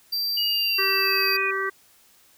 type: tone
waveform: square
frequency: 4699 Hz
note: D8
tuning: in tune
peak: -24 dBFS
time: 0.12-1.37 s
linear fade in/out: 10 ms
type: exponential sweep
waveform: sine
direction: down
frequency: 2905 to 2455 Hz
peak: -24 dBFS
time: 0.37-1.51 s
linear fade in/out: 5 ms
type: harmonic tone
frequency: 387.6 Hz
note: G4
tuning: 20 cents flat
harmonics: 1 / 3 / 4 / 5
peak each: -29 / -29 / -29 / -29 dBFS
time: 0.78-1.7 s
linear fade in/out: 10 ms
effects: white hiss -57 dBFS RMS until 2.37 s